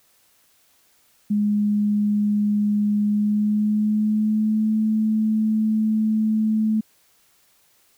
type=tone with pitch glide; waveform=sine; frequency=207.7 to 217.4 Hz; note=G#3 to A3; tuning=0 to -21 cents; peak=-17 dBFS; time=1.3-6.81 s; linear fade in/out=10 ms; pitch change=+79 cents; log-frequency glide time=3.04-4.74 s; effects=white hiss -60 dBFS RMS until 7.97 s